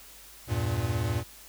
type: chord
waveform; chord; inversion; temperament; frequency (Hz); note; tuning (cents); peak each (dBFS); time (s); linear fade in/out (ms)
square; E diminished; none; equal with one note detuned; 82.07 / 98 / 116.54; E2 / G2 / Bb2; -7 / 0 / 0; -34 / -32 / -30; 0.47-1.24; 50
effects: added 50 Hz sine -58 dBFS peak until 1.48 s + white hiss -50 dBFS RMS until 1.48 s